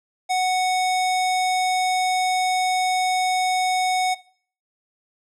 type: tone with low-pass filter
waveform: square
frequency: 740 Hz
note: F#5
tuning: in tune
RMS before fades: -21 dBFS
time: 0.29-4.15 s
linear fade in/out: 20 ms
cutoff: 8700 Hz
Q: 1.1
effects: noise-tail reverb RT60 0.5 s tail -19 dB re dry